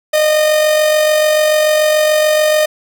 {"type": "tone with amplitude modulation", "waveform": "45% pulse", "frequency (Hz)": 613, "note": "D#5", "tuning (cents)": -26, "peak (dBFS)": -8, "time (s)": [0.13, 2.66], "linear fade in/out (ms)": 10, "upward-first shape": "sine", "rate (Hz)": 46.9, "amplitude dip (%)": 35, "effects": []}